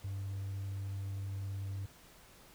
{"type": "tone", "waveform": "triangle", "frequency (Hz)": 98, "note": "G2", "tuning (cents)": 0, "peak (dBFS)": -34, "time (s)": [0.04, 1.86], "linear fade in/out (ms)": 5, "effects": ["tanh soft clip ceiling -31 dBFS", "pink hiss -59 dBFS RMS until 2.54 s"]}